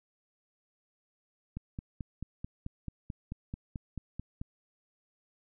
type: click train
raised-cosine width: 5 ms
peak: -25 dBFS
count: 14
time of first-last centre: 1.57-4.415 s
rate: 4.57 Hz
effects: none